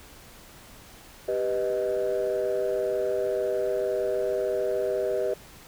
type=chord; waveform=sine; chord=G augmented; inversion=none; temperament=equal; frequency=392 / 493.9 / 622.3 Hz; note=G4 / B4 / D#5; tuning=0 / 0 / 0 cents; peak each=-27 dBFS; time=1.28-5.34 s; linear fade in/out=5 ms; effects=tanh soft clip ceiling -19 dBFS + pink hiss -49 dBFS RMS until 5.67 s